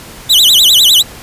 40% pulse tone with vibrato, 3418 Hz, G#7, 49 cents sharp, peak -3 dBFS, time 0.29-1.03 s, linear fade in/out 20 ms, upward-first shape sine, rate 9.9 Hz, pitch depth 270 cents each way, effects pink hiss -32 dBFS RMS until 1.22 s + resampled to 32000 Hz

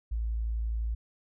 sine tone, 55.9 Hz, A1, 28 cents sharp, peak -28 dBFS, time 0.11-0.95 s, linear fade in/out 10 ms, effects none

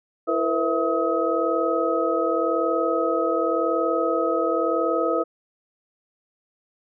sine tone cluster, 331.3 / 466.1 / 507 / 658 / 1269 Hz, E4 / A#4 / B4 / E5 / D#6, +9 / 0 / +45 / -3 / +34 cents, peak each -26 dBFS, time 0.27-5.24 s, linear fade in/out 20 ms, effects none

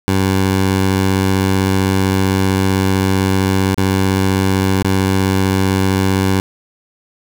15% pulse tone with dropouts, 95.6 Hz, G2, 43 cents flat, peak -6 dBFS, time 0.08-6.4 s, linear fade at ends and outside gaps 0 ms, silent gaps 3.745-3.777 / 4.827-4.846 s, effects none

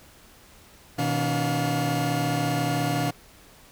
40% pulse tone cluster, 124.3 / 158.6 / 287 / 710 Hz, B2 / D#3 / D4 / F5, +12 / +33 / -40 / +28 cents, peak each -28 dBFS, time 0.98-3.11 s, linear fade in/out 10 ms, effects pink hiss -52 dBFS RMS until 3.71 s

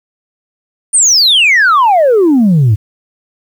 sine exponential sweep, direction down, 9250 to 98 Hz, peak -3 dBFS, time 0.93-2.76 s, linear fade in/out 20 ms, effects tanh soft clip ceiling -3 dBFS + 7-bit

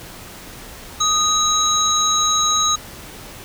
sine tone cluster, 1244 / 3876 / 6520 Hz, D#6 / B7 / G#8, -1 / -33 / -33 cents, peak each -19 dBFS, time 1-2.76 s, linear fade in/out 10 ms, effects pink hiss -37 dBFS RMS until 3.44 s

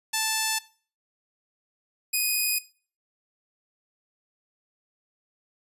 5% pulse tone pair in turn, 880 / 2489 Hz, A5 / D#7, 0 / 0 cents, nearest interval octave + tritone, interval 1800 cents, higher second, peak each -12 dBFS, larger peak neither, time 0.13-0.59 / 2.13-2.59 s, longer neither, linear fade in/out 10 ms, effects noise-tail reverb RT60 0.4 s tail -19 dB re dry + resampled to 32000 Hz

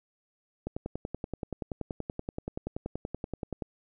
click train, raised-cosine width 2 ms, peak -20 dBFS, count 32, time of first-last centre 0.67-3.622 s, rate 10.5 Hz, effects none

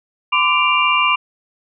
sine tone cluster, 1016 / 1171 / 2362 / 2786 Hz, B5 / D6 / D7 / F7, +49 / -5 / +9 / -5 cents, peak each -18 dBFS, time 0.32-1.16 s, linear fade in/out 10 ms, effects none

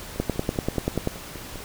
two click trains, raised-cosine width 2 ms, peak -24 / -9 dBFS, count 8 / 10, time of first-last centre 0.16-1.557 / 0.2-1.074 s, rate 5.01 / 10.3 Hz, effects pink hiss -39 dBFS RMS until 1.64 s

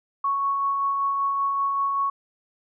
sine tone with tremolo, 1108.7 Hz, C#6, in tune, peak -20 dBFS, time 0.24-2.1 s, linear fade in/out 5 ms, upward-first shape sine, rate 5.2 Hz, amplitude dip 25%, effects none

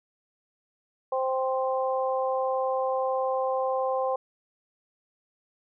harmonic tone, 261.6 Hz, C4, in tune, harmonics 2 / 3 / 4, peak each -26 / -30 / -32 dBFS, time 1.12-4.16 s, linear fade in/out 5 ms, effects none

